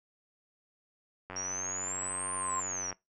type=click train; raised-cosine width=0.5 ms; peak=-26 dBFS; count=152; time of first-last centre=1.3-2.927 s; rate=92.8 Hz
type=tone with exponential growth; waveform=sine; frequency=1046.5 Hz; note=C6; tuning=in tune; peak=-31 dBFS; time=1.31-2.6 s; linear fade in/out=1 ms; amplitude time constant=280 ms
type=exponential two-way sweep; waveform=sine; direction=up then down; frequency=5588 to 9120 to 5588 Hz; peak=-34 dBFS; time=1.36-2.91 s; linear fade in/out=5 ms; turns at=2.35 s
effects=noise-tail reverb RT60 0.2 s tail -22 dB re dry